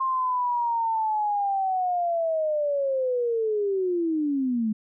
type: linear sweep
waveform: sine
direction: down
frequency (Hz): 1063 to 209.9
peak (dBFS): -22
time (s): 0-4.73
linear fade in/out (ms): 10
effects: none